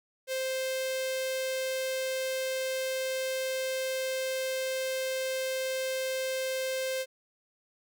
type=tone with notch filter; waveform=sawtooth; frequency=523.3 Hz; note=C5; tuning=in tune; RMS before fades=-32 dBFS; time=0.27-7.06 s; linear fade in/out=50 ms; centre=1100 Hz; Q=1.4; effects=none

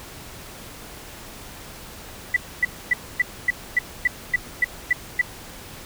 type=tone bursts; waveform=sine; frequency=1975.5 Hz; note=B6; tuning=in tune; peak=-14 dBFS; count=11; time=2.34-5.215 s; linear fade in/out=5 ms; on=25 ms; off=260 ms; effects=pink hiss -40 dBFS RMS until 5.85 s

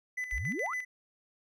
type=tone with tremolo; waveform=triangle; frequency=2004 Hz; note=B6; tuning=25 cents sharp; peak=-30 dBFS; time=0.17-0.85 s; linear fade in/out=10 ms; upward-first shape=square; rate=7.1 Hz; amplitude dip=60%
type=exponential sweep; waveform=sine; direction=up; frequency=41.2 to 1506 Hz; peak=-33 dBFS; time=0.32-0.74 s; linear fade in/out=10 ms
effects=none

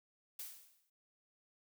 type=noise with exponential decay; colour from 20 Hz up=blue; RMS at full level=-43 dBFS; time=0.39-0.9 s; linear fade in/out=5 ms; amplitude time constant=110 ms; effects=none

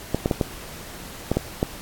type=clicks; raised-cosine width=2 ms; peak=-6 dBFS; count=7; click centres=0.146 / 0.259 / 0.312 / 0.412 / 1.316 / 1.37 / 1.629 s; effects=pink hiss -39 dBFS RMS until 1.81 s + AAC 64 kbps

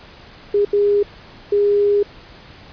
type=tone bursts at uneven times; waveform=sine; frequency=408.3 Hz; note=G#4; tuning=29 cents flat; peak=-12 dBFS; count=3; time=0.54-0.65 / 0.73-1.03 / 1.52-2.03 s; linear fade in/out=5 ms; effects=pink hiss -42 dBFS RMS until 2.72 s + resampled to 11025 Hz

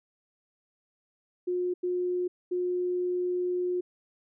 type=tone bursts at uneven times; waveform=sine; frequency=359.1 Hz; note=F4; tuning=48 cents sharp; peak=-26 dBFS; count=3; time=1.47-1.74 / 1.83-2.28 / 2.51-3.81 s; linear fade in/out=10 ms; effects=none

